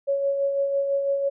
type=tone with tremolo; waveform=sine; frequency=556 Hz; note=C#5; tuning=5 cents sharp; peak=-19 dBFS; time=0.07-1.3 s; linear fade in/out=20 ms; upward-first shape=sine; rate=6 Hz; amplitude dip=40%; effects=none